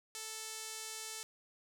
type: tone with band-pass filter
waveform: sawtooth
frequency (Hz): 440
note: A4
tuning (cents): 0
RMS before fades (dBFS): -45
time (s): 0.15-1.23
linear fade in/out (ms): 0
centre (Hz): 7400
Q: 1.1
effects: none